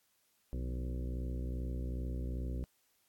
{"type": "harmonic tone with a mistuned harmonic", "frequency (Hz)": 62.5, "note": "B1", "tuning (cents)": 21, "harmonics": [1, 2, 3, 4, 5, 6, 7, 8, 9], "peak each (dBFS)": [-36, -44, -49, -47, -51, -52, -58, -55, -59], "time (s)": [0.53, 2.64], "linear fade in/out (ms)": 0, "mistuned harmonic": 3, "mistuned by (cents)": -87, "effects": ["white hiss -74 dBFS RMS until 3.08 s", "AAC 64 kbps"]}